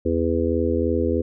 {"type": "harmonic tone", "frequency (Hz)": 83.1, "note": "E2", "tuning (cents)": 15, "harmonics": [1, 3, 4, 5, 6], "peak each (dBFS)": [-25, -25, -25, -25, -25], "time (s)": [0.05, 1.22], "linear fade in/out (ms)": 10, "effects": []}